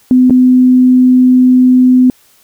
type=tone with dropouts; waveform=sine; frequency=253.4 Hz; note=B3; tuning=45 cents sharp; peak=-3 dBFS; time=0.11-2.1 s; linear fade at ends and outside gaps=1 ms; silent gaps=0.298-0.306 s; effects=white hiss -48 dBFS RMS until 2.43 s